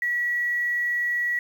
sine tone with quantisation, 1932 Hz, B6, 39 cents flat, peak -22 dBFS, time 0.02-1.39 s, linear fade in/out 2 ms, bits 8, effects none

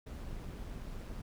brown noise with amplitude modulation, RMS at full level -41 dBFS, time 0.06-1.22 s, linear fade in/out 10 ms, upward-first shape sine, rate 190 Hz, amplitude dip 45%, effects none

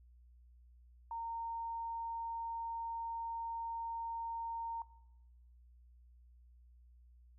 sine tone, 920 Hz, A#5, 23 cents flat, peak -39 dBFS, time 1.11-4.82 s, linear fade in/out 2 ms, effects noise-tail reverb RT60 0.9 s tail -19 dB re dry + added 60 Hz sine -59 dBFS peak until 7.38 s

